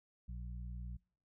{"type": "harmonic tone", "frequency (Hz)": 60, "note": "B1", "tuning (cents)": -49, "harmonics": [1, 2, 3], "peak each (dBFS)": [-43, -50, -53], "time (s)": [0.28, 0.97], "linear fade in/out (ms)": 10, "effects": ["noise-tail reverb RT60 0.5 s tail -25 dB re dry"]}